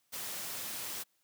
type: noise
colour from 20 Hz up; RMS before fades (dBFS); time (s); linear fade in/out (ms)
white; -40; 0.12-1.04; 20
effects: white hiss -75 dBFS RMS until 1.23 s + high-pass 100 Hz 12 dB/octave